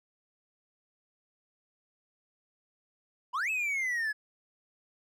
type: exponential two-way sweep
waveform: triangle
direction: up then down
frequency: 932.3 to 2625 to 1681 Hz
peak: -27 dBFS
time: 3.33-4.13 s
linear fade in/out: 20 ms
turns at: 3.5 s
effects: none